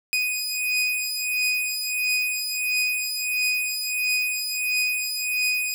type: beating tone pair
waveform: sawtooth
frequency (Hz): 2489 / 2490.5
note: D#7 / D#7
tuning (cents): 0 / +1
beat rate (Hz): 1.5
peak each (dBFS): -23 / -22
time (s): 0.13-5.74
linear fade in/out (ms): 0
effects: none